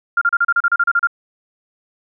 sine tone bursts, 1396.9 Hz, F6, in tune, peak -11 dBFS, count 12, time 0.17-1.072 s, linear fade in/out 5 ms, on 44 ms, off 34 ms, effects none

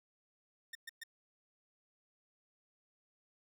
sawtooth tone bursts, 1822 Hz, A#6, 40 cents flat, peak -40 dBFS, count 3, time 0.73-1.036 s, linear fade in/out 5 ms, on 22 ms, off 120 ms, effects none

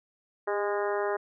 harmonic tone with a mistuned harmonic, 205.5 Hz, G#3, 18 cents flat, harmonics 2 / 3 / 4 / 5 / 6 / 7 / 8 / 9, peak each -29 / -33 / -35 / -37 / -39 / -40 / -41 / -42 dBFS, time 0.47-1.17 s, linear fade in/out 10 ms, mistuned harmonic 2, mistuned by -24 cents, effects none

